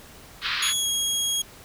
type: band-pass noise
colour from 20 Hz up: white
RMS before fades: -27 dBFS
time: 0.41-0.74 s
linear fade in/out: 50 ms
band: 1100 to 4400 Hz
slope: 48 dB/octave
type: tone with pitch glide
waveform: 20% pulse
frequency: 3356 to 3293 Hz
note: G#7 to G#7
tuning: +17 to -15 cents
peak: -17 dBFS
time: 0.62-1.42 s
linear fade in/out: 5 ms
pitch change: -32 cents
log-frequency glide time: 0.75-0.88 s
effects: pink hiss -47 dBFS RMS until 1.64 s